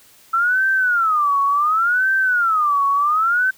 sine tone with vibrato, 1318.5 Hz, E6, in tune, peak -14 dBFS, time 0.33-3.51 s, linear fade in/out 10 ms, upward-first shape sine, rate 0.69 Hz, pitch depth 290 cents each way, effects white hiss -50 dBFS RMS until 3.57 s

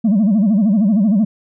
sine tone with vibrato, 207.7 Hz, G#3, in tune, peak -8 dBFS, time 0.04-1.25 s, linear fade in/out 10 ms, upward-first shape sine, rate 13 Hz, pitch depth 180 cents each way, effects tanh soft clip ceiling -9 dBFS

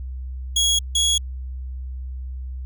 25% pulse tone pair in turn, 3322 / 3336 Hz, G#7 / G#7, 0 / +7 cents, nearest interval unison, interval 7 cents, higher second, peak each -13 dBFS, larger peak neither, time 0.56-0.79 / 0.95-1.18 s, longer neither, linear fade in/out 5 ms, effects added 64 Hz sine -28 dBFS peak until 2.65 s

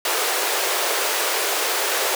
pink high-pass noise, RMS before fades -22 dBFS, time 0.05-2.15 s, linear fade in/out 2 ms, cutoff 380 Hz, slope 48 dB/octave, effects none

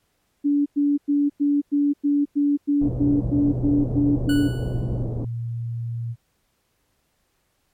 sine tone bursts, 287.7 Hz, D4, 36 cents flat, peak -16 dBFS, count 13, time 0.44-4.488 s, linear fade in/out 20 ms, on 220 ms, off 99 ms
pink low-pass noise, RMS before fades -28 dBFS, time 2.81-5.25 s, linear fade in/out 5 ms, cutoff 540 Hz, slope 24 dB/octave
sine tone with pitch glide, 123.47 to 116.81 Hz, B2 to A#2, 0 to +4 cents, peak -25 dBFS, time 2.83-6.16 s, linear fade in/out 50 ms, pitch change -96 cents, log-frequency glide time 4.76-5.19 s
25% pulse tone with exponential decay, 1477 Hz, F#6, 3 cents flat, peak -24 dBFS, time 4.29-5.03 s, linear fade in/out 5 ms, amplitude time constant 160 ms
effects pink hiss -69 dBFS RMS until 7.73 s + MP3 64 kbps

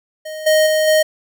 square tone with level steps, 622.3 Hz, D#5, in tune, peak -27 / -11 / -14 / -11 dBFS, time 0.25-1.03 s, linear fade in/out 10 ms, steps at 0.46 / 0.66 / 0.87 s, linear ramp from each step 10 ms, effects none

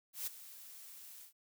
blue noise with ADSR envelope, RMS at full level -38 dBFS, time 0.13-1.33 s, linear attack 140 ms, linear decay 13 ms, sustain -15 dB, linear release 110 ms, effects none

